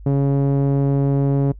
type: tone with low-pass filter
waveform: sawtooth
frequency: 139 Hz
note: C#3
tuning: 5 cents sharp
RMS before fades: -17 dBFS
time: 0.06-1.52 s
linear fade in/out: 5 ms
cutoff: 470 Hz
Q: 0.9
effects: noise-tail reverb RT60 0.1 s tail -22 dB re dry + added 50 Hz sine -35 dBFS peak until 1.59 s